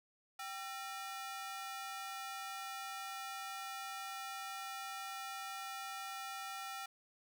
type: ring-modulated tone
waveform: sawtooth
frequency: 1066 Hz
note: C6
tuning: 32 cents sharp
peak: -36 dBFS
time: 0.39-6.86 s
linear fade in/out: 5 ms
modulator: 285 Hz
effects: none